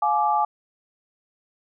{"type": "chord", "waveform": "sine", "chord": "D diminished", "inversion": "first", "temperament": "just", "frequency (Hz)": [704.8, 845.8, 1174.7], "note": ["F5", "Ab5", "D6"], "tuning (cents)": [16, 31, 0], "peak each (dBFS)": [-26, -20, -24], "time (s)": [0.02, 0.45], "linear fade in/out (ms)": 5, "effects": []}